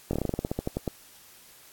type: slowing click train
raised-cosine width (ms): 2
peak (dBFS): -14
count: 15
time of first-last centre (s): 0.11-0.877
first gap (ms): 22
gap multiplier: 1.13
effects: white hiss -53 dBFS RMS until 1.72 s + AAC 64 kbps